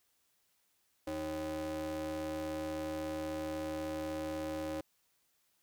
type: ring-modulated tone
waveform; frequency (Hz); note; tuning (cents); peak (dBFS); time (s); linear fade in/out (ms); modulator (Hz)
square; 116.54; A#2; 0; -34; 1.07-4.81; 5; 428
effects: white hiss -75 dBFS RMS until 5.62 s